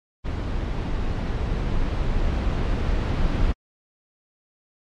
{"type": "noise with level ramp", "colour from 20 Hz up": "brown", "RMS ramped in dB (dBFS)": [-26, -21], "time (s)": [0.24, 3.53], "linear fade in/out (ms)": 20, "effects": ["low-pass 4000 Hz 12 dB/octave", "AAC 64 kbps"]}